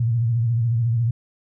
sine tone with vibrato, 116.54 Hz, A#2, in tune, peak -17 dBFS, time 0-1.11 s, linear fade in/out 5 ms, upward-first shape sine, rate 14 Hz, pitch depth 80 cents each way, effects none

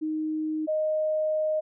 sine tone pair in turn, 311.1 / 620.2 Hz, D#4 / D#5, 0 / -6 cents, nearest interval octave, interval 1194 cents, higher second, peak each -26 / -23 dBFS, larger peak second, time 0.01-0.67 / 0.67-1.61 s, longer second, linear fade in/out 20 ms, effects none

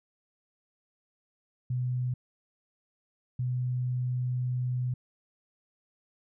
sine tone bursts at uneven times, 125.3 Hz, B2, 25 cents sharp, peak -27 dBFS, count 2, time 1.7-2.14 / 3.39-4.94 s, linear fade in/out 5 ms, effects none

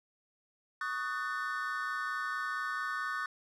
triangle chord, D# half-diminished seventh, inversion third, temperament just, 1120.1 / 1244.5 / 1493.4 / 1792.1 Hz, C#6 / D#6 / F#6 / A6, +18 / 0 / +16 / +31 cents, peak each -38 / -37 / -36 / -38 dBFS, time 0.81-3.26 s, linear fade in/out 2 ms, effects none

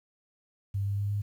sine tone with pitch steps, 99.3 / 100.34 / 101.39 / 102.45 Hz, G2 / G2 / G#2 / G#2, +23 / +41 / -41 / -23 cents, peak -27 dBFS, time 0.74-1.22 s, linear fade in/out 10 ms, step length 120 ms, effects 10-bit

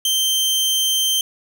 sawtooth tone, 3130 Hz, G7, 3 cents flat, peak -13 dBFS, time 0.05-1.21 s, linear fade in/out 2 ms, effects none

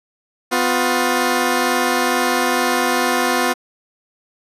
10% pulse tone pair together, 250.9 / 355.2 Hz, B3 / F4, +28 / +29 cents, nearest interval tritone, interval 601 cents, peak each -10 dBFS, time 0.51-3.54 s, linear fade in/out 20 ms, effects resampled to 32000 Hz

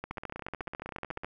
two click trains, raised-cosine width 0.5 ms, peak -24 / -21 dBFS, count 19 / 18, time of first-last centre 0.11-1.235 / 0.04-1.246 s, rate 16 / 14.1 Hz, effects none

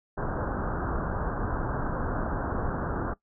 pink low-pass noise, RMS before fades -30 dBFS, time 0.17-3.14 s, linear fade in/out 10 ms, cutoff 1600 Hz, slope 96 dB/octave, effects noise-tail reverb RT60 0.1 s tail -19 dB re dry

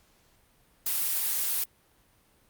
blue noise, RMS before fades -28 dBFS, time 0.86-1.64 s, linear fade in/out 5 ms, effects pink hiss -64 dBFS RMS until 2.49 s + Opus 48 kbps

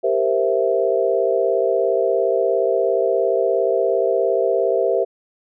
sine chord, C dominant seventh, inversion second, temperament equal with one note detuned, 392 / 466.2 / 523.3 / 662.3 Hz, G4 / Bb4 / C5 / E5, 0 / 0 / 0 / +8 cents, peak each -21 dBFS, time 0.03-5.05 s, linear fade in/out 20 ms, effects none

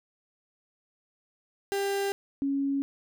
35% pulse / sine tone pair in turn, 397 / 277 Hz, G4 / C#4, +22 / -1 cents, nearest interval tritone, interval 623 cents, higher first, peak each -25 dBFS, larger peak neither, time 1.72-2.12 / 2.42-2.82 s, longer neither, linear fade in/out 0 ms, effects none

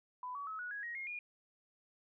sine tone with pitch steps, 999 / 1134.4 / 1288.1 / 1462.6 / 1660.8 / 1885.9 / 2141 / 2432 Hz, B5 / C#6 / E6 / F#6 / G#6 / A#6 / C7 / D#7, +20 / +40 / -40 / -20 / 0 / +20 / +39 / -40 cents, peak -40 dBFS, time 0.23-1.19 s, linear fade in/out 2 ms, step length 120 ms, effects none

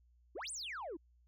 sine exponential two-way sweep, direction up then down, 293.7 to 9750 to 293.7 Hz, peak -39 dBFS, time 0.35-0.97 s, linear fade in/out 10 ms, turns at 0.51 s, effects tanh soft clip ceiling -39 dBFS + added 60 Hz sine -65 dBFS peak until 1.27 s

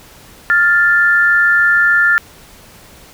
sine tone pair together, 1403.4 / 1760 Hz, F6 / A6, +8 / 0 cents, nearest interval major third, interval 392 cents, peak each -11 dBFS, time 0.5-2.18 s, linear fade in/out 0 ms, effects pink hiss -41 dBFS RMS until 3.13 s

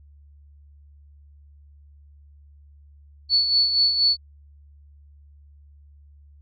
sine tone with tremolo, 4438 Hz, C#8, 1 cent sharp, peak -14 dBFS, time 3.29-4.17 s, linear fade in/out 50 ms, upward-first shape sine, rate 4.2 Hz, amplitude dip 55%, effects added 72 Hz sine -47 dBFS peak until 6.41 s + MP3 96 kbps

